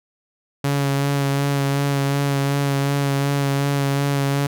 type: tone with vibrato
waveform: sawtooth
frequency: 140.1 Hz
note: C#3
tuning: 19 cents sharp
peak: -14 dBFS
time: 0.64-4.47 s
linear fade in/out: 5 ms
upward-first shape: sine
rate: 2.7 Hz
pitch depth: 19 cents each way
effects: none